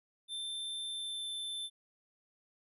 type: tone with pitch glide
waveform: square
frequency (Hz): 3561 to 3538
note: A7 to A7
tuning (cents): +20 to +9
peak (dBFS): -38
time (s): 0.28-1.7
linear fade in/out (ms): 50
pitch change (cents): -11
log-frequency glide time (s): 0.88-1.3
effects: resampled to 32000 Hz